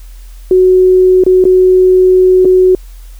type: tone with dropouts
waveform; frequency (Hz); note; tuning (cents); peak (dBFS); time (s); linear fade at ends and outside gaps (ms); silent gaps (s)
sine; 370; F#4; 0; -3; 0.51-2.75; 2; 1.238-1.264 / 1.441-1.452 / 2.448-2.453
effects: added 42 Hz sine -28 dBFS peak until 3.19 s + white hiss -45 dBFS RMS until 3.19 s

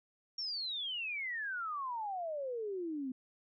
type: exponential sweep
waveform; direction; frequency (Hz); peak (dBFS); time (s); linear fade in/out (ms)
sine; down; 5588 to 250.4; -36; 0.38-3.12; 5
effects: none

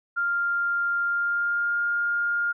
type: tone with pitch glide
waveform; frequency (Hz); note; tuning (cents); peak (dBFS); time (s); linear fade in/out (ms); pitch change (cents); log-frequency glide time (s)
sine; 1396.9 to 1411.5; F6 to F6; 0 to +18; -22; 0.16-2.53; 20; +18; 1.04-1.79
effects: none

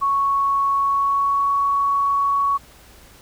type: tone with pitch glide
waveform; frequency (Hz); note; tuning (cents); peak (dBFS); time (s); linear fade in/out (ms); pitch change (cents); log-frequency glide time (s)
sine; 1108.7 to 1118.3; C#6 to C#6; 0 to +15; -16; 0.01-2.58; 20; +15; 0.74-1.51
effects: added 60 Hz sine -50 dBFS peak until 3.21 s + pink hiss -48 dBFS RMS until 3.21 s

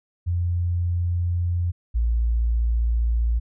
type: tone pair in turn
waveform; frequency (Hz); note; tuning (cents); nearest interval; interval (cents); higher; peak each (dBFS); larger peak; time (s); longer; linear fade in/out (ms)
sine; 87.31 / 57.57; F2 / A#1; 0 / -21; perfect fifth; 721; first; -20 / -18; second; 0.26-1.72 / 1.94-3.4; neither; 20
effects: none

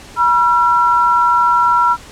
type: tone pair together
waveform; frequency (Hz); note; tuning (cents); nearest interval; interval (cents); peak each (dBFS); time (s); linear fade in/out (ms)
sine; 967.5 / 1358; B5 / F6; -36 / -49; tritone; 587; -12; 0.16-1.97; 50
effects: pink hiss -37 dBFS RMS until 2.11 s + low-pass 9000 Hz 12 dB/octave

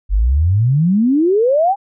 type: exponential sweep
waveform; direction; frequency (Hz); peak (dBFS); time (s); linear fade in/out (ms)
sine; up; 44.82 to 828; -10; 0.09-1.76; 50
effects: none

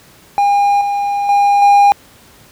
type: tone with level steps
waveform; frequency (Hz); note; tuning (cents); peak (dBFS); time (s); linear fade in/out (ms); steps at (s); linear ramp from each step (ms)
triangle; 809; G#5; -46; -7 / -12 / -6 / -3; 0.38-1.92; 0; 0.81 / 1.29 / 1.62; 2
effects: pink hiss -44 dBFS RMS until 2.51 s + high-pass 60 Hz 12 dB/octave

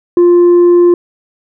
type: tone with tanh clipping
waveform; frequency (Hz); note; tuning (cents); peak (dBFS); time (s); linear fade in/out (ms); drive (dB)
sine; 350; F4; +4; -4; 0.17-0.94; 2; 2
effects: none

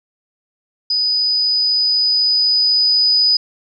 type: tone with level ramp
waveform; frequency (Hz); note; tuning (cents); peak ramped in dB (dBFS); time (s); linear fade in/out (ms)
sine; 4978; D#8; 0; -14 to -10; 0.9-3.37; 5
effects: none

